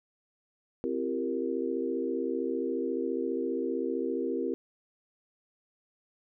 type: chord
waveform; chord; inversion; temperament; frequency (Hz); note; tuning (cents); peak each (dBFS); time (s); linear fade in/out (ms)
sine; C dominant seventh; none; equal with one note detuned; 261.6 / 337.1 / 392 / 466.2; C4 / E4 / G4 / Bb4; 0 / +39 / 0 / 0; -34; 0.84-4.54; 0
effects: none